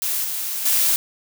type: noise with level steps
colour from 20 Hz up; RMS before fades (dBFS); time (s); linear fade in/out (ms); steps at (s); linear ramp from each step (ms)
blue; -23 / -26 / -18; 0.02-0.96; 0; 0.24 / 0.65; 10
effects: none